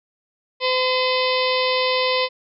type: harmonic tone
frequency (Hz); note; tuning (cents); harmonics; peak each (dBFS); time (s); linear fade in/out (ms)
511; C5; -41; 1 / 2 / 4 / 5 / 6 / 7 / 8 / 9 / 10; -21 / -24 / -27 / -28 / -29 / -29 / -30 / -31 / -31; 0.6-2.29; 50
effects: none